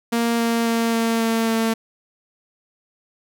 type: tone with pitch steps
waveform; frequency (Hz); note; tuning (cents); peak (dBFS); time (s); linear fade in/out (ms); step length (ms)
sawtooth; 233.1 / 231.5 / 229.9 / 228.3 / 226.7 / 225.2; A#3 / A#3 / A#3 / A#3 / A#3 / A3; 0 / -12 / -24 / -36 / -48 / +40; -14; 0.12-1.74; 10; 270
effects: none